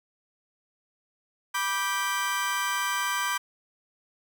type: chord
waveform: 30% pulse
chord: G major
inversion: first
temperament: just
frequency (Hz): 980 / 1176 / 1568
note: B5 / D6 / G6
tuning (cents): -14 / +2 / 0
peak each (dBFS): -28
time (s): 1.54-3.38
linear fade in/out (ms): 10
effects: none